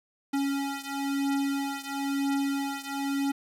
square beating tone pair, 277.2 / 278.2 Hz, C#4 / C#4, 0 / +6 cents, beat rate 1 Hz, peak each -30 / -32 dBFS, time 0.33-3.32 s, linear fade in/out 10 ms, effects resampled to 32000 Hz + 9-bit

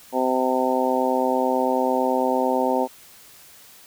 harmonic tone, 129 Hz, C3, 24 cents flat, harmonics 2 / 3 / 4 / 5 / 6 / 7, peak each -25 / -27 / -24 / -27 / -27 / -25 dBFS, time 0.12-2.88 s, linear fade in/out 50 ms, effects white hiss -48 dBFS RMS until 3.86 s

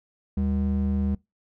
triangle ring-modulated tone, 138.1 Hz, C#3, 6 cents flat, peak -17 dBFS, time 0.37-1.15 s, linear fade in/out 5 ms, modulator 60.9 Hz, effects noise-tail reverb RT60 0.2 s tail -23 dB re dry

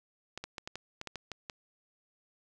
clicks, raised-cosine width 0.2 ms, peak -22 dBFS, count 10, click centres 0.376 / 0.44 / 0.582 / 0.675 / 0.756 / 1.014 / 1.073 / 1.157 / 1.317 / 1.498 s, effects none

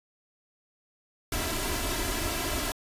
pink noise with comb filter, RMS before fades -30 dBFS, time 1.32-2.72 s, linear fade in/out 2 ms, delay 3 ms, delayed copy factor +0.75, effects resampled to 32000 Hz

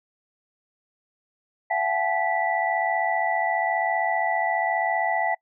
sine tone cluster, 679 / 754 / 855 / 1968 Hz, F5 / F#5 / A5 / B6, -49 / +32 / -50 / -7 cents, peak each -27 dBFS, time 1.7-5.35 s, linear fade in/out 10 ms, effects noise-tail reverb RT60 0.1 s tail -25 dB re dry

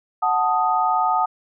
sine chord, D# diminished, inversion first, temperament equal, 740 / 880 / 1244.5 Hz, F#5 / A5 / D#6, 0 / 0 / 0 cents, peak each -21 dBFS, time 0.22-1.26 s, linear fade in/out 10 ms, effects none

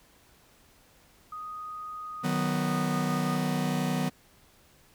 sine tone with pitch glide, 1244.5 to 1228.8 Hz, D#6 to D#6, 0 to -22 cents, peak -36 dBFS, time 1.32-3.36 s, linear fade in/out 5 ms, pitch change -22 cents, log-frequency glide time 2.07-2.88 s
45% pulse chord, B major, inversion first, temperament just, 154.34 / 185.21 / 246.9 Hz, D#3 / F#3 / B3, -14 / +2 / 0 cents, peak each -31 dBFS, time 2.23-4.1 s, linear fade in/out 20 ms
effects pink hiss -60 dBFS RMS until 4.94 s

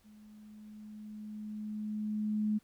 sine tone with level ramp, 212.6 Hz, G#3, 41 cents sharp, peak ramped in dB -54 to -27 dBFS, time 0.04-2.59 s, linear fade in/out 20 ms, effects pink hiss -69 dBFS RMS until 2.63 s

